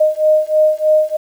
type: beating tone pair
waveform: sine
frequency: 616 / 619.2 Hz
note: D#5 / D#5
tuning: -17 / -9 cents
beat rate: 3.2 Hz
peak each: -13 dBFS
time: 0-1.17 s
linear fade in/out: 10 ms
effects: 7-bit